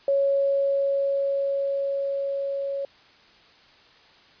sine tone with level ramp, 554.4 Hz, C#5, in tune, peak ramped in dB -18 to -26 dBFS, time 0.08-2.85 s, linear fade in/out 2 ms, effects white hiss -54 dBFS RMS until 4.4 s + resampled to 11025 Hz

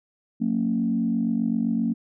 sine tone cluster, 181.8 / 229 / 277.1 Hz, F#3 / A#3 / C#4, -30 / -31 / -1 cents, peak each -28 / -22 / -28 dBFS, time 0.4-1.94 s, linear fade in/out 20 ms, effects tanh soft clip ceiling -12 dBFS

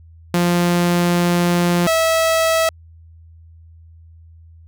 sawtooth tone pair in turn, 174.61 / 650.4 Hz, F3 / E5, 0 / -23 cents, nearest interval octave + major seventh, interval 2277 cents, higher second, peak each -10 dBFS, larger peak neither, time 0.34-1.87 / 1.87-2.69 s, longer first, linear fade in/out 2 ms, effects added 82 Hz sine -41 dBFS peak until 4.67 s

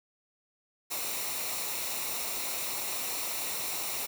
white noise with comb filter, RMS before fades -34 dBFS, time 0.9-4.07 s, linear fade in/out 20 ms, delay 0.62 ms, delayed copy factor -0.55, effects none

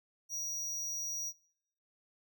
square tone, 5770 Hz, F#8, 44 cents flat, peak -36 dBFS, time 0.29-1.33 s, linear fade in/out 50 ms, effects noise-tail reverb RT60 0.7 s tail -24 dB re dry

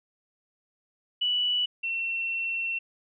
sine tone pair in turn, 2956 / 2709 Hz, F#7 / E7, -2 / +47 cents, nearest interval major second, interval 151 cents, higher first, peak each -23 / -27 dBFS, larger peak first, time 1.21-1.66 / 1.83-2.79 s, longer second, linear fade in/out 10 ms, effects none

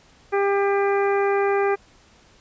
harmonic tone, 398.9 Hz, G4, 30 cents sharp, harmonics 1 / 2 / 3 / 4 / 5 / 6, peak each -19 / -25 / -29 / -31 / -33 / -35 dBFS, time 0.32-1.76 s, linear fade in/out 20 ms, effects pink hiss -54 dBFS RMS until 2.4 s + resampled to 16000 Hz

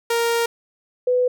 sawtooth / sine tone pair in turn, 466.2 / 498.4 Hz, A#4 / B4, 0 / +16 cents, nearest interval minor second, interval 116 cents, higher second, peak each -14 / -15 dBFS, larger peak first, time 0.1-0.46 / 1.07-1.28 s, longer first, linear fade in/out 5 ms, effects none

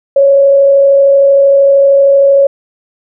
sine tone with frequency modulation, 554.4 Hz, C#5, in tune, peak -3 dBFS, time 0.16-2.47 s, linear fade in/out 5 ms, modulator 33 Hz, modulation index 0.21, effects none

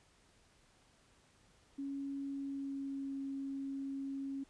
sine tone with pitch glide, 277.2 to 273.4 Hz, C#4 to C#4, 0 to -24 cents, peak -38 dBFS, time 1.78-4.44 s, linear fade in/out 10 ms, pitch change -24 cents, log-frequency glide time 2.25-3.18 s, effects pink hiss -68 dBFS RMS until 4.49 s + resampled to 22050 Hz

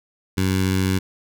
15% pulse tone with notch filter, 94.3 Hz, F#2, 33 cents sharp, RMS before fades -20 dBFS, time 0.37-0.99 s, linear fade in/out 10 ms, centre 690 Hz, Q 0.72, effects none

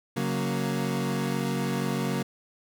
30% pulse chord, F# major, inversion second, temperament equal, 138.59 / 185 / 233.1 Hz, C#3 / F#3 / A#3, 0 / 0 / 0 cents, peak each -28 dBFS, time 0.16-2.23 s, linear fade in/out 10 ms, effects none

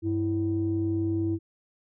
sine tone pair together, 97.75 / 328.8 Hz, G2 / E4, -4 / -4 cents, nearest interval octave + major sixth, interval 2100 cents, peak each -28 / -25 dBFS, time 0.02-1.39 s, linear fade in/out 50 ms, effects tanh soft clip ceiling -17 dBFS

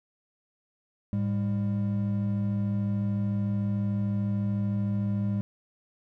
triangle tone pair together, 107 / 200.6 Hz, A2 / G3, -48 / +40 cents, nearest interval major seventh, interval 1088 cents, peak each -26 dBFS, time 1.13-5.41 s, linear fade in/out 0 ms, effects none

